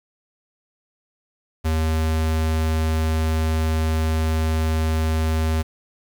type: tone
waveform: square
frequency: 79.5 Hz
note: D#2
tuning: 38 cents sharp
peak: -19 dBFS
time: 1.64-5.63 s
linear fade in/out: 20 ms
effects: 8-bit